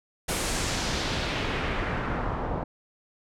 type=noise with low-pass filter sweep; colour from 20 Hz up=pink; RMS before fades=-29 dBFS; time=0.28-2.64 s; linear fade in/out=10 ms; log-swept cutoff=11000 to 820 Hz; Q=1.3; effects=none